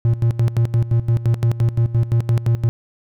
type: tone with tremolo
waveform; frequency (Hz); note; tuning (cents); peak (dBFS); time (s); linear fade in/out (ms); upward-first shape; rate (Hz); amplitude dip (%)
triangle; 116.54; A#2; 0; -10; 0.05-2.69; 0; square; 5.8; 80
effects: none